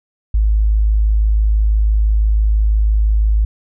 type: tone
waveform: sine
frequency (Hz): 53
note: G#1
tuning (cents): +36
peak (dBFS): -10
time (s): 0.34-3.45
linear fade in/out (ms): 5
effects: none